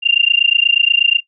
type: tone with amplitude modulation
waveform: sine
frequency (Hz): 2791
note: F7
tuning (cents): -2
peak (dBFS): -5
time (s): 0.02-1.21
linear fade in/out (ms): 50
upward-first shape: sine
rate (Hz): 28.3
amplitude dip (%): 100
effects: noise-tail reverb RT60 0.1 s tail -20 dB re dry